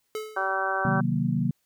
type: tone with exponential decay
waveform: square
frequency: 431.9 Hz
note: A4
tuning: 32 cents flat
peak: -28 dBFS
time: 0.15-0.61 s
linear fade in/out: 1 ms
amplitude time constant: 100 ms
type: harmonic tone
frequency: 192 Hz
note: G3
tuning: 36 cents flat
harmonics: 2 / 3 / 4 / 5 / 6 / 7 / 8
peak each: -35 / -33 / -30 / -35 / -31 / -35 / -29 dBFS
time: 0.36-1.01 s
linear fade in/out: 10 ms
type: chord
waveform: sine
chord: C half-diminished seventh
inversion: none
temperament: equal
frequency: 130.81 / 155.56 / 185 / 233.1 Hz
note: C3 / Eb3 / Gb3 / Bb3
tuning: 0 / 0 / 0 / 0 cents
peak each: -28 dBFS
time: 0.85-1.51 s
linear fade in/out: 2 ms
effects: white hiss -73 dBFS RMS until 1.65 s